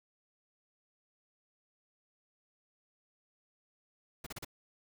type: noise bursts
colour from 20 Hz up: pink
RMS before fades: -43 dBFS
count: 4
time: 4.24-4.448 s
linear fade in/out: 5 ms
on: 25 ms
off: 36 ms
effects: none